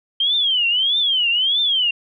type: tone with vibrato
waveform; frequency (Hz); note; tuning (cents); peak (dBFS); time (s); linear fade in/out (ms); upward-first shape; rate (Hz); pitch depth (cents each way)
sine; 3136; G7; 0; -15; 0.2-1.91; 5; triangle; 1.6; 250
effects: none